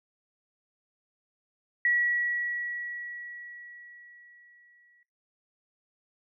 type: tone with exponential decay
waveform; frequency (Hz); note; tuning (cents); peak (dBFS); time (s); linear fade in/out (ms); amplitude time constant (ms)
sine; 1929; B6; -41; -21; 1.85-5.03; 2; 690
effects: noise-tail reverb RT60 0.3 s tail -21 dB re dry